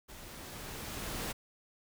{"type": "noise with level ramp", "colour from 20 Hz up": "pink", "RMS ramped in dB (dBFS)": [-50, -37], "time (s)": [0.08, 1.33], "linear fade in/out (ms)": 20, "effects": []}